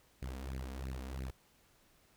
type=tone with flanger; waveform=sawtooth; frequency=65.41 Hz; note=C2; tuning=in tune; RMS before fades=-42 dBFS; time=0.22-1.31 s; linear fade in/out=5 ms; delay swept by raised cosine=0.43 to 4.33 ms; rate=3 Hz; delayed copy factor=+0.85; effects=pink hiss -68 dBFS RMS until 2.16 s